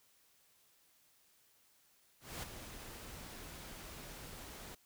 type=noise with ADSR envelope; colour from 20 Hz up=pink; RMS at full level=-42 dBFS; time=2.2-4.75 s; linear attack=230 ms; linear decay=11 ms; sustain=-8 dB; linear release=7 ms; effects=white hiss -70 dBFS RMS until 4.85 s